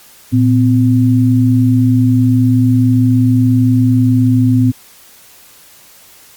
sine tone pair together, 114.8 / 255.2 Hz, A#2 / C4, -26 / -43 cents, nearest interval octave + major second, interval 1383 cents, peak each -10 dBFS, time 0.32-4.72 s, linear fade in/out 20 ms, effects white hiss -42 dBFS RMS until 6.36 s + Opus 48 kbps

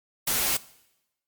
white noise with comb filter, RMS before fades -25 dBFS, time 0.27-0.57 s, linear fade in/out 5 ms, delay 10 ms, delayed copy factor -0.85, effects noise-tail reverb RT60 0.9 s tail -20 dB re dry + MP3 96 kbps

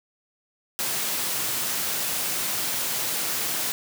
white high-pass noise, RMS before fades -27 dBFS, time 0.79-3.72 s, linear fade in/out 0 ms, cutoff 100 Hz, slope 96 dB/octave, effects none

